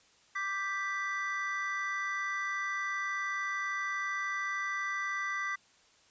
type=chord; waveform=triangle; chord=G major; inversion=second; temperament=equal; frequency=1174.7 / 1568 / 1975.5 Hz; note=D6 / G6 / B6; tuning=0 / 0 / 0 cents; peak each=-35 / -38 / -33 dBFS; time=0.35-5.56 s; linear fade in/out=10 ms; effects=white hiss -64 dBFS RMS until 6.1 s + resampled to 16000 Hz